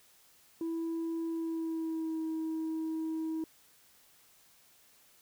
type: tone with pitch glide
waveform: sine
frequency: 329.6 to 319.8 Hz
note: E4 to D#4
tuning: 0 to +48 cents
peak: -30 dBFS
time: 0.61-3.44 s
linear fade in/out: 2 ms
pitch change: -52 cents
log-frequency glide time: 1.3-2.22 s
effects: tanh soft clip ceiling -31 dBFS + white hiss -63 dBFS RMS until 5.21 s